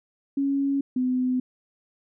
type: tone pair in turn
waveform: sine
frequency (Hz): 277.2 / 253.6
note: C#4 / B3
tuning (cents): 0 / +46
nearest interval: major second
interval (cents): 154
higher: first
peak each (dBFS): -21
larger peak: neither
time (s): 0.37-0.81 / 0.96-1.4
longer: neither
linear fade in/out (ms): 5
effects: none